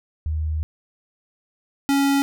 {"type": "tone pair in turn", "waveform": ["sine", "square"], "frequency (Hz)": [77.78, 278.2], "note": ["D#2", "C#4"], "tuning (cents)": [0, 6], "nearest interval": "octave + minor seventh", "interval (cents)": 2206, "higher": "second", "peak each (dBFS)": [-21, -17], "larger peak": "second", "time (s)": [[0.26, 0.63], [1.89, 2.22]], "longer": "first", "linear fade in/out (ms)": 0, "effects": []}